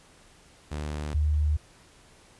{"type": "tone pair in turn", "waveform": ["sawtooth", "sine"], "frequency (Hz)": [75, 75.33], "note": ["D2", "D2"], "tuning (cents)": [37, 45], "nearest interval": "unison", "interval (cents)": 8, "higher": "second", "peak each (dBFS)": [-27, -21], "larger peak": "second", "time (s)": [[0.71, 1.14], [1.14, 1.57]], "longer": "neither", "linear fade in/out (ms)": 10, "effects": ["pink hiss -56 dBFS RMS until 2.39 s", "resampled to 24000 Hz"]}